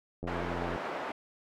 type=click train; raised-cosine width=2 ms; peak=-25 dBFS; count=47; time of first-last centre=0.23-0.761 s; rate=86.7 Hz
type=band-pass noise; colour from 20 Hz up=pink; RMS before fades=-37 dBFS; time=0.27-1.12 s; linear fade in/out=5 ms; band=430 to 1500 Hz; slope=12 dB/octave
effects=none